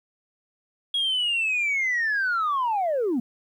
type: linear sweep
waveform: sine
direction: down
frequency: 3322 to 219.8 Hz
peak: -20 dBFS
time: 0.94-3.2 s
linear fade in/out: 5 ms
effects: tanh soft clip ceiling -19 dBFS + 10-bit